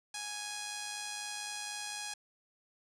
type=tone with amplitude modulation; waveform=5% pulse; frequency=830.6 Hz; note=G#5; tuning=in tune; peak=-25 dBFS; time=0.14-2.14 s; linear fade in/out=5 ms; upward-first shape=sine; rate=104 Hz; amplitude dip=30%; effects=resampled to 22050 Hz + 9-bit